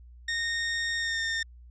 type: tone with pitch glide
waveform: sawtooth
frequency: 1846 to 1818.5 Hz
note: A#6 to A#6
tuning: -17 to -43 cents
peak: -24 dBFS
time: 0.28-1.43 s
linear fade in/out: 5 ms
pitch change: -26 cents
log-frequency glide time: 0.98-1.2 s
effects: added 60 Hz sine -47 dBFS peak until 1.7 s + resampled to 16000 Hz